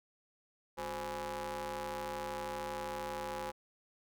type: ring-modulated tone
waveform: sawtooth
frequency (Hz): 157.9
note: D#3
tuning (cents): +26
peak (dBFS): -31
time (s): 0.77-3.52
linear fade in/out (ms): 20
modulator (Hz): 678
effects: none